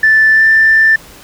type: tone with pitch glide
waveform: sine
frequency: 1759 to 1775.3 Hz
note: A6 to A6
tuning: -1 to +15 cents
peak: -4 dBFS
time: 0.03-0.96 s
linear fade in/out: 5 ms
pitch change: +16 cents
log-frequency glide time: 0.32-0.44 s
effects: tanh soft clip ceiling 0 dBFS + pink hiss -37 dBFS RMS until 1.23 s